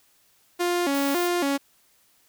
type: tone with vibrato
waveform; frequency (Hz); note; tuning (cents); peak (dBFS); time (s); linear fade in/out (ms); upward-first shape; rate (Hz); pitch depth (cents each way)
sawtooth; 313.1; D#4; +11; -18; 0.59-1.58; 20; square; 1.8; 200
type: noise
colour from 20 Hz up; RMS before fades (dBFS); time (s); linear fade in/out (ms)
violet; -35; 0.94-1.28; 10
effects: white hiss -62 dBFS RMS until 2.28 s